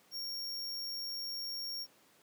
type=tone; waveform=45% pulse; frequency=5540 Hz; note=F8; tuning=15 cents flat; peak=-38 dBFS; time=0.11-1.87 s; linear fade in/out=50 ms; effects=pink hiss -65 dBFS RMS until 2.22 s + high-pass 200 Hz 12 dB/octave